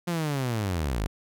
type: linear sweep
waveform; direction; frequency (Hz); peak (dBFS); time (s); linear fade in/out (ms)
sawtooth; down; 177.6 to 44.27; -22; 0.07-1.07; 10
effects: none